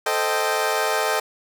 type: chord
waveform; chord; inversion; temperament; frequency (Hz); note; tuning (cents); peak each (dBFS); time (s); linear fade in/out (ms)
20% pulse; A half-diminished seventh; none; equal with one note detuned; 440 / 520.5 / 622.3 / 784; A4 / C5 / Eb5 / G5; 0 / -9 / 0 / 0; -20 / -23 / -20 / -21; 0.06-1.2; 5
effects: none